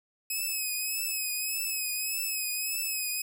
5% pulse tone with vibrato, 2553 Hz, D#7, 44 cents sharp, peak -21 dBFS, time 0.3-3.22 s, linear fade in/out 5 ms, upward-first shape triangle, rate 1.7 Hz, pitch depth 61 cents each way, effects none

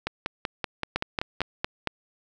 two click trains, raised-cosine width 0.3 ms, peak -9 / -11 dBFS, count 5 / 8, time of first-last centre 0.96-1.873 / 0.07-1.406 s, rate 4.38 / 5.24 Hz, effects none

